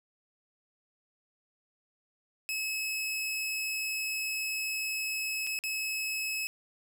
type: tone with dropouts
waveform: sawtooth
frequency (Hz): 2581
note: E7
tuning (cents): -37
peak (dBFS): -28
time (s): 2.49-6.47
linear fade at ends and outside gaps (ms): 0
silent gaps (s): 5.467-5.471 / 5.589-5.638
effects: none